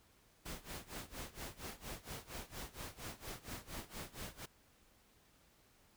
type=noise with tremolo; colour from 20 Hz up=pink; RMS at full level=-45 dBFS; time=0.45-4.46 s; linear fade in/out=10 ms; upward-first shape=sine; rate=4.3 Hz; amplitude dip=90%; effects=pink hiss -69 dBFS RMS until 5.96 s